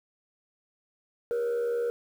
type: tone with frequency modulation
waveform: sine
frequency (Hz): 473.8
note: A#4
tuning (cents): +28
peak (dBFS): -23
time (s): 1.31-1.9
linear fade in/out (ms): 0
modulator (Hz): 75.9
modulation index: 0.37
effects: tanh soft clip ceiling -25 dBFS + 9-bit